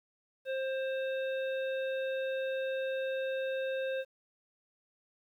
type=harmonic tone; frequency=529 Hz; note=C5; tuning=19 cents sharp; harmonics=1 / 3 / 5 / 7; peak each=-32 / -42 / -46 / -49 dBFS; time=0.45-4.05 s; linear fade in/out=50 ms; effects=11-bit